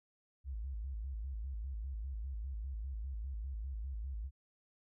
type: tone with vibrato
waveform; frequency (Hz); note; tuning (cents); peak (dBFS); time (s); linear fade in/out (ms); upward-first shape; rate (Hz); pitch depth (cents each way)
sine; 60.2; B1; -44; -38; 0.44-4.31; 50; square; 5; 200
effects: none